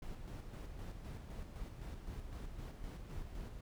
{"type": "noise with tremolo", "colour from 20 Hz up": "brown", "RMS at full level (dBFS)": -45, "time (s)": [0.02, 3.61], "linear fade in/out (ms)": 5, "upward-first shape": "square", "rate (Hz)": 3.9, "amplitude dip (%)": 40, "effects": []}